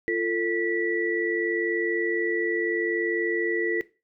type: tone cluster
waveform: sine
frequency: 346 / 446.7 / 1954 Hz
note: F4 / A4 / B6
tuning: -16 / +26 / -19 cents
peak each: -27 dBFS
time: 0.08-3.81 s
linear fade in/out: 0 ms
effects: noise-tail reverb RT60 0.3 s tail -18 dB re dry